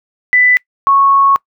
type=tone pair in turn; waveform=sine; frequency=1991 / 1103.3 Hz; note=B6 / C#6; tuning=+14 / -9 cents; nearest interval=minor seventh; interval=1023 cents; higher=first; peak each=-6 dBFS; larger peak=neither; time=0.33-0.57 / 0.87-1.36 s; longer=second; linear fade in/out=0 ms; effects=noise-tail reverb RT60 0.1 s tail -24 dB re dry